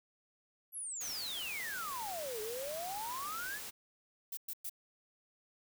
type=exponential two-way sweep; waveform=sine; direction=down then up; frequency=11840 to 418 to 1778 Hz; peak=-39 dBFS; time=0.72-3.6 s; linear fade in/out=50 ms; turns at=2.41 s
type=noise; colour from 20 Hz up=white; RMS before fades=-45 dBFS; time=1-3.71 s; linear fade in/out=20 ms
type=noise bursts; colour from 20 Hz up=violet; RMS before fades=-41 dBFS; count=3; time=4.32-4.696 s; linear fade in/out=5 ms; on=52 ms; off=110 ms
effects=none